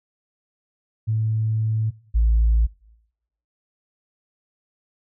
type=tone pair in turn; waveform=sine; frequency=110 / 55.9 Hz; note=A2 / A1; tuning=0 / +28 cents; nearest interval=octave; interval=1172 cents; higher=first; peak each=-18 / -13 dBFS; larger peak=second; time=1.07-1.91 / 2.14-2.67 s; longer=first; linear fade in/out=20 ms; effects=noise-tail reverb RT60 0.9 s tail -24 dB re dry + tanh soft clip ceiling -11 dBFS